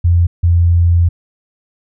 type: tone pair in turn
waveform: sine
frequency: 86.3 / 85.86 Hz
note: F2 / F2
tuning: -20 / -29 cents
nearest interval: unison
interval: 9 cents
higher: first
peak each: -7 dBFS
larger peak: neither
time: 0.04-0.27 / 0.43-1.09 s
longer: second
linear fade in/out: 10 ms
effects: none

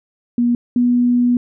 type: tone pair in turn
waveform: sine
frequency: 240 / 243.9 Hz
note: B3 / B3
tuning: -49 / -21 cents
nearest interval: unison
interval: 28 cents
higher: second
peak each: -12 / -11 dBFS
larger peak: second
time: 0.38-0.55 / 0.76-1.37 s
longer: second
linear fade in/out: 2 ms
effects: none

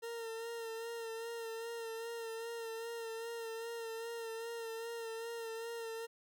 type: tone with vibrato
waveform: 40% pulse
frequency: 458.2 Hz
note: A#4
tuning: 30 cents flat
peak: -40 dBFS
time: 0.02-6.07 s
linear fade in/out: 20 ms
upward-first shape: sine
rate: 2.5 Hz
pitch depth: 32 cents each way
effects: none

